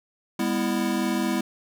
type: chord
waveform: square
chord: E major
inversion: first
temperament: equal with one note detuned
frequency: 202.4 / 246.9 / 329.6 Hz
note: G#3 / B3 / E4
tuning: -44 / 0 / 0 cents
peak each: -28 dBFS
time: 0.39-1.41 s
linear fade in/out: 5 ms
effects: none